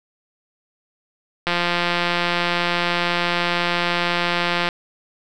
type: click train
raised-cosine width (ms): 0.3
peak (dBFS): -4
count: 561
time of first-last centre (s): 1.47-4.688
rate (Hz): 174
effects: none